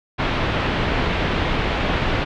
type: low-pass noise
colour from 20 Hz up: pink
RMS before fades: -21 dBFS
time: 0.18-2.25 s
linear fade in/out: 20 ms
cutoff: 3400 Hz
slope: 24 dB/octave
effects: none